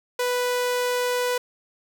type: tone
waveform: sawtooth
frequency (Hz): 493.9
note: B4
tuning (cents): 0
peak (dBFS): -18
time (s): 0.19-1.38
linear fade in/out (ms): 5
effects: none